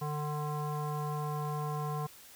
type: tone with low-pass filter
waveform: square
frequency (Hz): 149.6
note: D3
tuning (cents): +32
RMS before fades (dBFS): -35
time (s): 0.01-2.07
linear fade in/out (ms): 10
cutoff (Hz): 980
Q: 4.8
effects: white hiss -54 dBFS RMS until 2.35 s